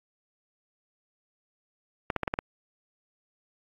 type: clicks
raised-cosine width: 0.5 ms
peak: -12 dBFS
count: 6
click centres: 2.102 / 2.163 / 2.233 / 2.278 / 2.339 / 2.389 s
effects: AAC 64 kbps